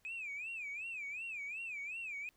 sine tone with vibrato, 2478 Hz, D#7, 8 cents flat, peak -39 dBFS, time 0.05-2.29 s, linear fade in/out 0 ms, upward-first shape sine, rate 2.7 Hz, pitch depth 180 cents each way, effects tanh soft clip ceiling -37 dBFS + pink hiss -73 dBFS RMS until 2.36 s

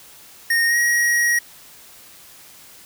square tone with pitch glide, 1851 to 1895.4 Hz, A#6 to A#6, -13 to +28 cents, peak -16 dBFS, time 0.5-1.39 s, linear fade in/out 5 ms, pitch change +41 cents, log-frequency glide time 0.67-0.77 s, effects white hiss -45 dBFS RMS until 2.85 s

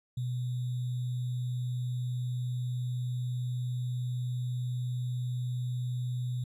sine tone with sample-and-hold, 124.2 Hz, B2, 10 cents sharp, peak -30 dBFS, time 0.17-6.44 s, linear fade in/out 5 ms, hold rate 3675 Hz, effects resampled to 32000 Hz

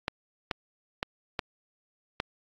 clicks, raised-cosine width 0.3 ms, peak -12 dBFS, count 5, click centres 0.081 / 0.512 / 1.029 / 1.392 / 2.201 s, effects AAC 48 kbps

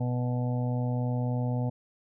harmonic tone, 123.47 Hz, B2, in tune, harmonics 1 / 2 / 4 / 5 / 6 / 7, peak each -27 / -33 / -39 / -41 / -43 / -44 dBFS, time 0-1.7 s, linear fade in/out 10 ms, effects none

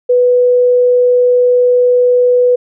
sine tone, 493.9 Hz, B4, in tune, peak -6 dBFS, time 0.09-2.56 s, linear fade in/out 10 ms, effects none

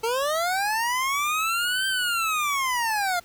25% pulse linear two-way sweep, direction up then down, 440 to 1568 to 685 Hz, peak -19 dBFS, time 0.03-3.2 s, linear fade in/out 10 ms, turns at 1.87 s, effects pink hiss -53 dBFS RMS until 3.24 s

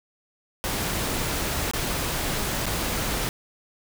pink noise with dropouts, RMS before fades -27 dBFS, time 0.64-3.29 s, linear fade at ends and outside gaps 0 ms, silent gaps 1.712-1.735 / 2.657-2.665 s, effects none

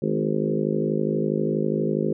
harmonic tone with a mistuned harmonic, 52.3 Hz, G#1, 13 cents sharp, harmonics 3 / 4 / 5 / 6 / 7 / 8 / 9 / 10, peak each -28 / -27 / -32 / -32 / -27 / -28 / -33 / -33 dBFS, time 0.02-2.13 s, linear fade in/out 5 ms, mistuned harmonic 4, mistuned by +25 cents, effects none

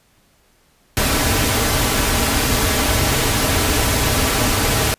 pink noise with comb filter, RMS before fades -17 dBFS, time 0.97-4.94 s, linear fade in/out 0 ms, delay 5.6 ms, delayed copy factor -0.5, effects pink hiss -57 dBFS RMS until 4.98 s + resampled to 32000 Hz

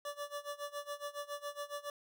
25% pulse tone with tremolo, 579 Hz, D5, 25 cents flat, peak -34 dBFS, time 0.05-1.9 s, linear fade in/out 2 ms, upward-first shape sine, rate 7.2 Hz, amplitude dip 90%, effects none

